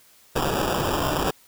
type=noise with sample-and-hold; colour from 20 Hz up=white; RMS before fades=-24 dBFS; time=0.35-1.31 s; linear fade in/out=10 ms; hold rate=2100 Hz; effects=white hiss -55 dBFS RMS until 1.47 s